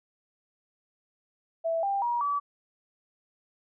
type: tone with pitch steps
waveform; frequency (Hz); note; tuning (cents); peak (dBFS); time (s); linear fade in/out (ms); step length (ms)
sine; 659.3 / 793.2 / 954.2 / 1147.9; E5 / G5 / A#5 / D6; 0 / +20 / +40 / -40; -25; 1.64-2.4; 20; 190
effects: none